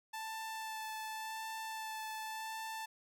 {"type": "tone with vibrato", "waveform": "sawtooth", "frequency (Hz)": 880, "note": "A5", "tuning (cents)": 0, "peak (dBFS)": -37, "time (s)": [0.13, 2.86], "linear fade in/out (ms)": 10, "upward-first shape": "sine", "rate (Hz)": 0.89, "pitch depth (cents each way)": 13, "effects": []}